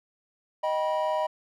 triangle chord, Eb augmented, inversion none, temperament just, 622.3 / 777.8 / 972.3 Hz, Eb5 / G5 / B5, 0 / -14 / -27 cents, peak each -25 / -31 / -27 dBFS, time 0.63-1.27 s, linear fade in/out 10 ms, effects none

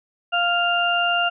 harmonic tone, 698.5 Hz, F5, in tune, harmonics 1 / 2 / 4, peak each -22 / -22 / -22 dBFS, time 0.32-1.3 s, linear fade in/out 20 ms, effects none

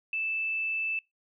sine tone, 2637 Hz, E7, in tune, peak -28 dBFS, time 0.13-0.99 s, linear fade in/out 2 ms, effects noise-tail reverb RT60 0.2 s tail -25 dB re dry

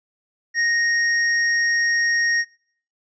square tone, 1864.7 Hz, A#6, in tune, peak -18 dBFS, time 0.54-2.45 s, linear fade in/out 50 ms, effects noise-tail reverb RT60 0.6 s tail -23 dB re dry + resampled to 16000 Hz

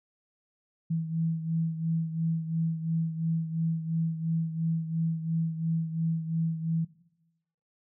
sine beating tone pair, 162.7 / 165.6 Hz, E3 / E3, -22 / +8 cents, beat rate 2.9 Hz, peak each -28 / -34 dBFS, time 0.9-6.85 s, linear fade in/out 10 ms, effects noise-tail reverb RT60 0.9 s tail -18 dB re dry

